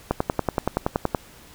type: click train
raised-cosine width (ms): 1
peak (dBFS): -6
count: 12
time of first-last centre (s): 0.11-1.148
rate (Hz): 10.6
effects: pink hiss -48 dBFS RMS until 1.54 s